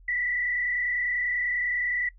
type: tone with frequency modulation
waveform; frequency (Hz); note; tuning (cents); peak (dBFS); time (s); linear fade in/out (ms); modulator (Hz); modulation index
sine; 1964; B6; -10; -25; 0.08-2.09; 5; 30.3; 1.5
effects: noise-tail reverb RT60 0.1 s tail -21 dB re dry + added 42 Hz sine -49 dBFS peak until 2.18 s